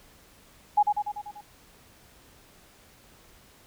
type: tone with echo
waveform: sine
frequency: 830.6 Hz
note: G#5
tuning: in tune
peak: -16 dBFS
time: 0.77-0.83 s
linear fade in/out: 10 ms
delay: 97 ms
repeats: 6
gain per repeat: -4 dB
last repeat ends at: 1.412 s
effects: pink hiss -56 dBFS RMS until 3.66 s